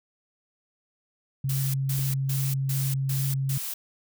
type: tone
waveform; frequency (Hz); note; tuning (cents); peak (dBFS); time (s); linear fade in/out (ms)
sine; 135.3; C#3; -42; -24; 1.44-3.58; 5
type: noise bursts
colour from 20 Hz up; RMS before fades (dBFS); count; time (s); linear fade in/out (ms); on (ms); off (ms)
blue; -33; 6; 1.49-3.74; 5; 250; 150
type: click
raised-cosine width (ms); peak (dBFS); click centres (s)
3; -28; 1.992
effects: none